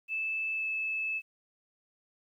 sine tone with pitch glide, 2627 to 2612 Hz, E7 to E7, -7 to -17 cents, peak -30 dBFS, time 0.08-1.22 s, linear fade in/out 50 ms, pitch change -10 cents, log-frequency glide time 0.54-0.66 s, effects 11-bit

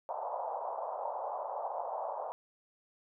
pink band-pass noise, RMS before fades -38 dBFS, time 0.09-2.32 s, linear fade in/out 0 ms, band 560 to 1000 Hz, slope 48 dB/octave, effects none

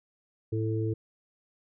harmonic tone, 110.2 Hz, A2, 3 cents sharp, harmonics 1 / 3 / 4, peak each -28 / -33 / -34 dBFS, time 0.52-0.94 s, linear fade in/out 10 ms, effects none

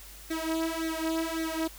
sawtooth tone with flanger, 324 Hz, E4, 30 cents flat, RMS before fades -31 dBFS, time 0.3-1.68 s, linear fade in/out 10 ms, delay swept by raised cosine 0.49 to 3.39 ms, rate 1.8 Hz, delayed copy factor +0.95, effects added 50 Hz sine -49 dBFS peak until 1.78 s + white hiss -49 dBFS RMS until 1.78 s

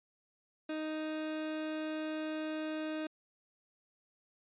30% pulse tone, 311.1 Hz, D#4, in tune, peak -33 dBFS, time 0.69-3.07 s, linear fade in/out 5 ms, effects resampled to 8000 Hz

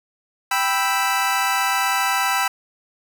25% pulse chord, E minor, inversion first, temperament equal, 784 / 987.8 / 1318.5 Hz, G5 / B5 / E6, 0 / 0 / 0 cents, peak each -19 dBFS, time 0.51-2.48 s, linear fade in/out 5 ms, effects none

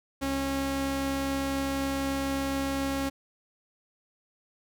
sawtooth tone pair together, 67.3 / 273.2 Hz, C2 / C#4, +49 / -25 cents, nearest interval 2 octaves, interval 2426 cents, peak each -33 / -24 dBFS, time 0.21-3.1 s, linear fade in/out 20 ms, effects none

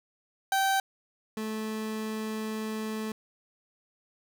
30% pulse tone pair in turn, 776 / 217.8 Hz, G5 / A3, -18 / -17 cents, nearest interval octave + minor seventh, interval 2199 cents, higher first, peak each -21 / -29 dBFS, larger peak first, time 0.52-0.8 / 1.37-3.12 s, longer second, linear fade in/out 2 ms, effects none

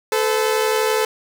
sawtooth tone pair together, 436.6 / 508.2 Hz, A4 / B4, -13 / +49 cents, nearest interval minor third, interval 262 cents, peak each -14 / -18 dBFS, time 0.12-1.05 s, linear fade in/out 2 ms, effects none

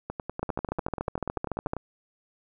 two click trains, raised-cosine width 1 ms, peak -18 / -14 dBFS, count 18 / 19, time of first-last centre 0.1-1.767 / 0.43-1.734 s, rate 10.2 / 13.8 Hz, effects none

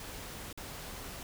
pink noise with dropouts, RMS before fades -44 dBFS, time 0-1.23 s, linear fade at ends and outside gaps 1 ms, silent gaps 0.528-0.575 s, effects none

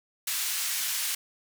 white band-pass noise, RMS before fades -30 dBFS, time 0.27-1.15 s, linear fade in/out 5 ms, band 1600 to 15000 Hz, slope 12 dB/octave, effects none

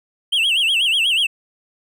triangle tone with vibrato, 2955 Hz, F#7, 3 cents flat, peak -13 dBFS, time 0.32-1.27 s, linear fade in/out 10 ms, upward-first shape sine, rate 8.2 Hz, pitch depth 200 cents each way, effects none

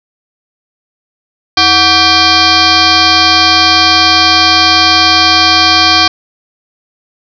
sine tone with frequency modulation, 2791 Hz, F7, 2 cents flat, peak -4 dBFS, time 1.57-6.08 s, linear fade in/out 5 ms, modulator 411 Hz, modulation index 5.5, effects none

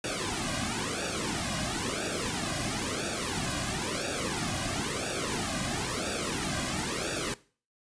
pink noise with flanger, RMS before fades -32 dBFS, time 0.04-7.34 s, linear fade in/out 2 ms, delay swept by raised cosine 0.96 to 2.26 ms, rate 0.99 Hz, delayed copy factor -1, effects noise-tail reverb RT60 0.4 s tail -19 dB re dry + resampled to 22050 Hz

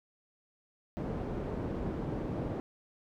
white low-pass noise, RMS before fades -36 dBFS, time 0.97-2.6 s, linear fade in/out 0 ms, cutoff 360 Hz, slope 12 dB/octave, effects none

